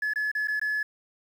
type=tone with dropouts; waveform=sine; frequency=1710 Hz; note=A6; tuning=50 cents flat; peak=-23 dBFS; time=0.02-0.83 s; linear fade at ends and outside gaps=5 ms; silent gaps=0.136-0.158 / 0.316-0.35 / 0.474-0.482 / 0.597-0.614 s; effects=tanh soft clip ceiling -23 dBFS + 9-bit